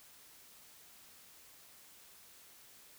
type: silence
effects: white hiss -59 dBFS RMS until 2.98 s